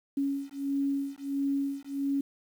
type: beating tone pair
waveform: sine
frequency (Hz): 277.2 / 278.7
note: C#4 / C#4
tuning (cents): 0 / +9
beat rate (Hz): 1.5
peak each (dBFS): -31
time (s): 0.17-2.21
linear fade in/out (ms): 5
effects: 9-bit